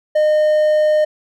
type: tone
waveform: triangle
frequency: 611 Hz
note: D#5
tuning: 32 cents flat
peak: -9 dBFS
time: 0.15-1.05 s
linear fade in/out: 10 ms
effects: none